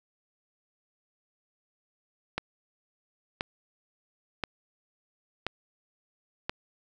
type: click train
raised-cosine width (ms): 0.3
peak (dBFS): -13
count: 5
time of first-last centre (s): 2.38-6.495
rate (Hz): 0.972
effects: none